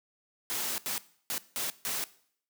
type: noise bursts at uneven times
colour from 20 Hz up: white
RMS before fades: -33 dBFS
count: 5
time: 0.5-0.78 / 0.86-0.98 / 1.3-1.38 / 1.56-1.7 / 1.85-2.04 s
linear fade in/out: 0 ms
effects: noise-tail reverb RT60 0.6 s tail -19 dB re dry + high-pass 150 Hz 12 dB/octave